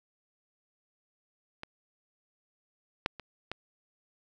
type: clicks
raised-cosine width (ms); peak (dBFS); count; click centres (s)
0.3; -23 / -11 / -26 / -19; 4; 1.634 / 3.061 / 3.197 / 3.516
effects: none